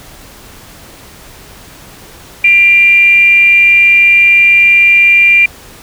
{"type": "tone with frequency modulation", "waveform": "sine", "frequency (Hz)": 2378, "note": "D7", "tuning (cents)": 21, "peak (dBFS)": -3, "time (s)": [2.44, 5.46], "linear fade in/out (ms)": 5, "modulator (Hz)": 397, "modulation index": 0.29, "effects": ["pink hiss -35 dBFS RMS until 5.82 s"]}